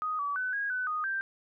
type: tone with pitch steps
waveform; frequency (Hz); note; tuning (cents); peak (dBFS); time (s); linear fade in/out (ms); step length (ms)
sine; 1248 / 1145 / 1507 / 1640 / 1500 / 1239 / 1574; D#6 / D6 / F#6 / G#6 / F#6 / D#6 / G6; +5 / -44 / +31 / -22 / +23 / -8 / +7; -29; 0.02-1.21; 0; 170
effects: none